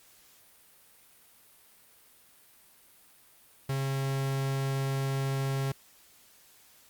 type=tone; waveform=45% pulse; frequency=135.7 Hz; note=C#3; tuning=36 cents flat; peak=-28 dBFS; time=3.69-5.72 s; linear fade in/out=5 ms; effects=white hiss -59 dBFS RMS until 6.89 s + Opus 48 kbps